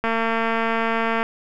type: click train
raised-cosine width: 0.5 ms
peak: -8 dBFS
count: 271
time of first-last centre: 0.04-1.229 s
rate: 227 Hz
effects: none